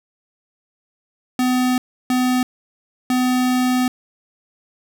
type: tone bursts at uneven times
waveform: square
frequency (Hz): 252.3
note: B3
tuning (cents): +37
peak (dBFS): -16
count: 3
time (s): 1.39-1.78 / 2.1-2.43 / 3.1-3.88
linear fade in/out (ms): 2
effects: none